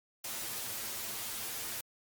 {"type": "noise with comb filter", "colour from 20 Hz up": "white", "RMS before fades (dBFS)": -39, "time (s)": [0.24, 1.81], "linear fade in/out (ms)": 5, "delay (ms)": 8.8, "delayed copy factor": 1, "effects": ["MP3 96 kbps"]}